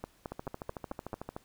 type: two click trains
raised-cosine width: 1 ms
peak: -24 / -23 dBFS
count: 15 / 6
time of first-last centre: 0.32-1.365 / 0.04-1.132 s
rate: 13.4 / 4.58 Hz
effects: pink hiss -65 dBFS RMS until 1.44 s